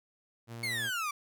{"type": "tone", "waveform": "sawtooth", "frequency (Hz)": 116.5, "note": "A#2", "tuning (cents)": -1, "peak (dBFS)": -37, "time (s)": [0.47, 0.91], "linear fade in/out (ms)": 50}
{"type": "exponential sweep", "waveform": "30% pulse", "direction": "down", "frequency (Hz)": [2217, 1150], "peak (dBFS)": -29, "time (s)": [0.63, 1.11], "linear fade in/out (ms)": 5}
{"effects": []}